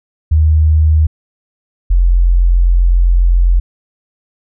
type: tone pair in turn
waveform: sine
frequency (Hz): 77.78 / 43.77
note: D#2 / F1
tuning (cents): 0 / +5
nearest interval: minor seventh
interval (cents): 995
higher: first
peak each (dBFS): -6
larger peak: neither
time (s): 0.31-1.07 / 1.9-3.6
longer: second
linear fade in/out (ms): 10
effects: none